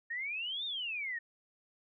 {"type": "exponential two-way sweep", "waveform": "sine", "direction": "up then down", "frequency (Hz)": [1812, 3721, 1812], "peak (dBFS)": -35, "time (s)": [0.1, 1.19], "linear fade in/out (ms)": 10, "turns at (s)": 0.65, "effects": []}